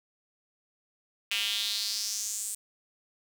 square tone with high-pass filter sweep, 106.8 Hz, G#2, 49 cents sharp, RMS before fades -32 dBFS, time 1.31-2.55 s, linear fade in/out 5 ms, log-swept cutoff 2700 to 8500 Hz, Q 3.9, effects none

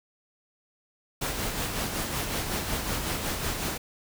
pink noise with tremolo, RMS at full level -29 dBFS, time 1.21-3.78 s, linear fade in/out 10 ms, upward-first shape sine, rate 5.4 Hz, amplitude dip 40%, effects none

